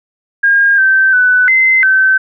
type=tone with pitch steps; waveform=sine; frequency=1619 / 1552 / 1496 / 2063 / 1539 Hz; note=G#6 / G6 / F#6 / C7 / G6; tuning=-45 / -18 / +19 / -25 / -32 cents; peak=-6 dBFS; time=0.43-2.18 s; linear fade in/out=10 ms; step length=350 ms; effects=none